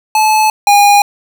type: tone pair in turn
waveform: square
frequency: 864 / 815.5 Hz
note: A5 / G#5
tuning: -32 / -32 cents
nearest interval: minor second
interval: 100 cents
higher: first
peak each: -8 / -5 dBFS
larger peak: second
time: 0.15-0.5 / 0.67-1.02 s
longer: neither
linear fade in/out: 2 ms
effects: none